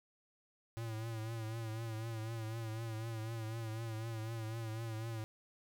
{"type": "tone with vibrato", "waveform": "square", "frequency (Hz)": 112.4, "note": "A2", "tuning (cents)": 37, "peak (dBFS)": -40, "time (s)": [0.77, 5.24], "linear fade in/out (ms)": 0, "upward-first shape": "triangle", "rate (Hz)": 4, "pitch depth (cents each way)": 64, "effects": []}